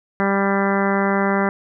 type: harmonic tone with a mistuned harmonic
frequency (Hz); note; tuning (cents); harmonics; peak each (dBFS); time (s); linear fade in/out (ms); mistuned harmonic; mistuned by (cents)
197.2; G3; +11; 1 / 2 / 3 / 4 / 5 / 6 / 7 / 8 / 9 / 10; -20 / -23 / -25 / -26 / -27 / -28 / -28 / -29 / -30 / -30; 0.2-1.49; 0; 10; +27
effects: none